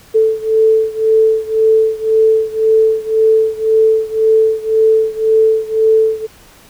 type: beating tone pair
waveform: sine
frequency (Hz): 440 / 441.9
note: A4 / A4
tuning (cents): 0 / +7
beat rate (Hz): 1.9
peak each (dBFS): -11 / -13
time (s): 0.14-6.27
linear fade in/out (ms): 20
effects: pink hiss -43 dBFS RMS until 6.69 s